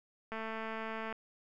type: click train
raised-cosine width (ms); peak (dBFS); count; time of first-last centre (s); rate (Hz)
0.5; -26; 180; 0.32-1.126; 222
effects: none